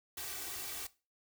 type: noise with comb filter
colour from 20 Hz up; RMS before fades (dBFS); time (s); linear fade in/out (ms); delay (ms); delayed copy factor
white; -42; 0.17-0.87; 5; 2.6; +0.85
effects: noise-tail reverb RT60 0.3 s tail -18 dB re dry